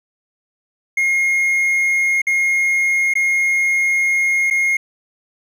triangle tone with dropouts, 2144 Hz, C7, 42 cents sharp, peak -12 dBFS, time 0.97-4.77 s, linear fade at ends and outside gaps 5 ms, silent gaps 2.218-2.268 / 3.138-3.153 / 4.502-4.508 s, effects none

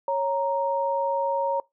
sine tone pair together, 552 / 932.6 Hz, C#5 / A#5, -7 / +1 cents, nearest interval major sixth, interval 908 cents, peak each -25 dBFS, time 0.08-1.6 s, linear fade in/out 2 ms, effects noise-tail reverb RT60 0.2 s tail -24 dB re dry

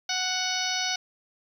harmonic tone with a mistuned harmonic, 741 Hz, F#5, 2 cents sharp, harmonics 1 / 2 / 3 / 4 / 5 / 6 / 7 / 8, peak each -34 / -34 / -34 / -34 / -34 / -34 / -34 / -34 dBFS, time 0.09-0.96 s, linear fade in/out 5 ms, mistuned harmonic 8, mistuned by -19 cents, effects 9-bit

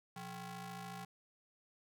sawtooth ring-modulated tone, 302.7 Hz, D#4, 48 cents flat, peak -38 dBFS, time 0.16-1.05 s, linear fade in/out 5 ms, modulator 481 Hz, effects none

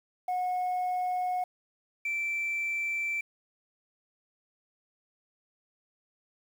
sine tone pair in turn, 729 / 2336 Hz, F#5 / D7, -26 / -10 cents, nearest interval octave + minor sixth, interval 2016 cents, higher second, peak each -25 / -27 dBFS, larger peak first, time 0.28-1.44 / 2.05-3.21 s, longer neither, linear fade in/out 5 ms, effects tanh soft clip ceiling -26 dBFS + 9-bit

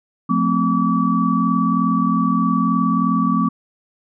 sine tone cluster, 177.4 / 220.6 / 259.8 / 1148 Hz, F3 / A3 / C4 / D6, +27 / +5 / -12 / -40 cents, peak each -20 dBFS, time 0.29-3.49 s, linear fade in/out 10 ms, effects none

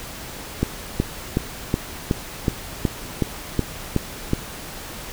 click train, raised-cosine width 3 ms, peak -5 dBFS, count 11, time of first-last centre 0.63-4.334 s, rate 2.7 Hz, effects pink hiss -35 dBFS RMS until 5.12 s

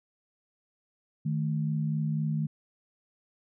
sine tone pair together, 154.19 / 218.2 Hz, D#3 / A3, -15 / -14 cents, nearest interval tritone, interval 601 cents, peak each -27 / -33 dBFS, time 1.25-2.47 s, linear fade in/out 10 ms, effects none

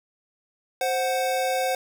square tone pair together, 523.3 / 740.1 Hz, C5 / F#5, 0 / 0 cents, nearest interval tritone, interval 600 cents, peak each -26 dBFS, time 0.81-1.75 s, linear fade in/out 2 ms, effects none

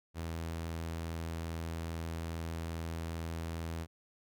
sawtooth tone, 82.41 Hz, E2, in tune, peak -33 dBFS, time 0.14-3.87 s, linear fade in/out 50 ms, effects none

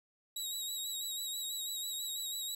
20% pulse tone with vibrato, 3844 Hz, B7, 48 cents flat, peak -31 dBFS, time 0.36-2.55 s, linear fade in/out 5 ms, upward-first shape sine, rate 6.1 Hz, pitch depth 44 cents each way, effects 10-bit

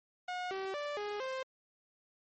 sawtooth tone with pitch steps, 724 / 384.5 / 585 / 414.1 / 524 Hz, F#5 / G4 / D5 / G#4 / C5, -38 / -33 / -7 / -5 / +2 cents, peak -32 dBFS, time 0.28-1.43 s, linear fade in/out 5 ms, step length 230 ms, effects low-pass 4000 Hz 12 dB/octave + MP3 32 kbps

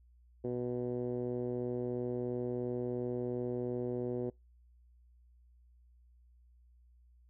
10% pulse tone with low-pass filter, 122.9 Hz, B2, 8 cents flat, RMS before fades -36 dBFS, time 0.44-4.3 s, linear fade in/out 5 ms, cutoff 420 Hz, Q 2.4, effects noise-tail reverb RT60 0.2 s tail -25 dB re dry + added 60 Hz sine -60 dBFS peak until 7.29 s

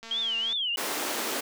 click train, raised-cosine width 0.2 ms, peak -26 dBFS, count 114, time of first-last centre 0.03-0.528 s, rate 227 Hz
sine tone with vibrato, 3161 Hz, G7, 14 cents sharp, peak -26 dBFS, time 0.11-0.76 s, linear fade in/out 2 ms, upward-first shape triangle, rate 2.9 Hz, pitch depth 240 cents each way
pink high-pass noise, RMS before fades -31 dBFS, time 0.77-1.41 s, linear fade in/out 10 ms, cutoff 280 Hz, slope 24 dB/octave
effects none

